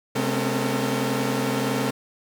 sawtooth tone cluster, 131.5 / 211.5 / 252.3 / 274 / 453.4 Hz, C3 / G#3 / B3 / C#4 / A#4, +9 / +32 / +37 / -20 / -48 cents, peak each -25 dBFS, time 0.15-1.91 s, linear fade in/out 10 ms, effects none

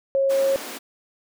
sine tone, 544 Hz, C#5, 33 cents flat, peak -17 dBFS, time 0.15-0.56 s, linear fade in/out 0 ms
pink high-pass noise, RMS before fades -35 dBFS, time 0.29-0.79 s, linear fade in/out 20 ms, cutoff 230 Hz, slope 48 dB/octave
effects none

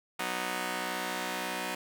5% pulse chord, B major, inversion second, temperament just, 185.21 / 246.9 / 308.7 Hz, F#3 / B3 / D#4, +2 / 0 / -14 cents, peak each -26 dBFS, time 0.19-1.75 s, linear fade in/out 5 ms, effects none

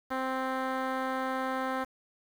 10% pulse tone with low-pass filter, 261.6 Hz, C4, in tune, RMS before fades -32 dBFS, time 0.1-1.85 s, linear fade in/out 20 ms, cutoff 2000 Hz, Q 0.91, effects 8-bit

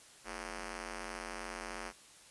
5% pulse ring-modulated tone, 185.4 Hz, F#3, 4 cents sharp, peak -27 dBFS, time 0.24-1.93 s, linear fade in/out 50 ms, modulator 144 Hz, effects white hiss -58 dBFS RMS until 2.3 s + resampled to 24000 Hz

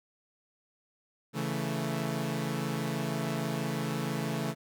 sawtooth chord, A major, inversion first, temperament equal, 138.59 / 164.81 / 220 Hz, C#3 / E3 / A3, 0 / 0 / 0 cents, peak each -31 dBFS, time 1.33-4.55 s, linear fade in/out 50 ms, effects none

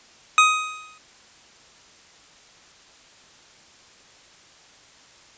25% pulse tone with exponential decay, 1254 Hz, D#6, 13 cents sharp, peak -6 dBFS, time 0.38-0.98 s, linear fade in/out 1 ms, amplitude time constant 130 ms, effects white hiss -51 dBFS RMS until 5.37 s + resampled to 16000 Hz

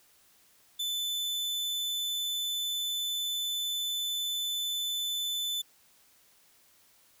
40% pulse tone, 3511 Hz, A7, 4 cents flat, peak -29 dBFS, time 0.79-5.62 s, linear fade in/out 10 ms, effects white hiss -63 dBFS RMS until 7.2 s

